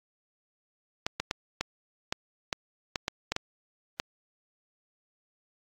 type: clicks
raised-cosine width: 0.2 ms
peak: -11 dBFS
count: 11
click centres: 1.065 / 1.2 / 1.311 / 1.61 / 2.125 / 2.528 / 2.958 / 3.081 / 3.32 / 3.364 / 3.999 s
effects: AAC 64 kbps